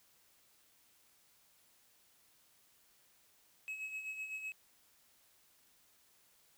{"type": "tone with tremolo", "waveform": "triangle", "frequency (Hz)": 2568, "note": "E7", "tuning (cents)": -46, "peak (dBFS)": -37, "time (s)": [3.68, 4.52], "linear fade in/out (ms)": 0, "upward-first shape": "sine", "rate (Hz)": 7.9, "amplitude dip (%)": 55, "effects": ["white hiss -69 dBFS RMS until 6.57 s"]}